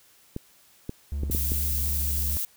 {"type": "clicks", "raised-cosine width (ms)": 3, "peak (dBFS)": -18, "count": 6, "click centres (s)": [0.364, 0.894, 1.234, 1.299, 1.349, 1.519]}
{"type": "tone", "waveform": "triangle", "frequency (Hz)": 71, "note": "C#2", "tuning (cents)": 42, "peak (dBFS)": -25, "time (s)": [1.12, 2.37], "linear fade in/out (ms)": 0}
{"type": "noise", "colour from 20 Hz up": "violet", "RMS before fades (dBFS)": -29, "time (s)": [1.31, 2.45], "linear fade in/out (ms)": 2}
{"effects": ["white hiss -58 dBFS RMS until 2.56 s"]}